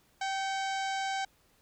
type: harmonic tone with a mistuned harmonic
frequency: 776 Hz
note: G5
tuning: 18 cents flat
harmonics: 1 / 2 / 3 / 4 / 5 / 6 / 7 / 8 / 9 / 10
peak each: -32 / -38 / -42 / -44 / -46 / -48 / -49 / -50 / -51 / -52 dBFS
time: 0.21-1.25 s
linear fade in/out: 5 ms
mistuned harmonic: 3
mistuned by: -68 cents
effects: pink hiss -67 dBFS RMS until 1.61 s